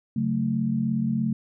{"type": "chord", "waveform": "sine", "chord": "F# minor", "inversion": "second", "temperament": "just", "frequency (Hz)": [138.75, 185, 222], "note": ["C#3", "F#3", "A3"], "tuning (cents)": [2, 0, 16], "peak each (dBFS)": [-28, -29, -24], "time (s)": [0.16, 1.33], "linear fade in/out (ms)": 5, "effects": []}